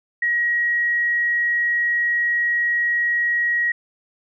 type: tone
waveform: sine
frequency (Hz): 1900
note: A#6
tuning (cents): +33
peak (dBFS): -17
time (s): 0.22-3.72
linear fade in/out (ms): 5
effects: none